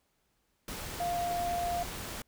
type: tone in noise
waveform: sine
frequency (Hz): 698.5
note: F5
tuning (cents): 0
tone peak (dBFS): -30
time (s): 1-1.83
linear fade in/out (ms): 2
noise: pink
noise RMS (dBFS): -40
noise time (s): 0.68-2.22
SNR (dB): +7
effects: pink hiss -75 dBFS RMS until 2.27 s